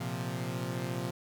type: chord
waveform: sawtooth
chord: Bb suspended second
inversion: none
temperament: equal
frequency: 116.54 / 130.81 / 174.61 Hz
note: Bb2 / C3 / F3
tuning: 0 / 0 / 0 cents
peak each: -34 / -33 / -34 dBFS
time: 0-1.11 s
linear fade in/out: 10 ms
effects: none